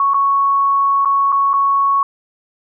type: tone with dropouts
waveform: sine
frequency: 1108.7 Hz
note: C#6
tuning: in tune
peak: -11 dBFS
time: 0-2.03 s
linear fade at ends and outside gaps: 2 ms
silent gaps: 0.136-0.143 / 1.049-1.056 / 1.321-1.325 / 1.533-1.538 s
effects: none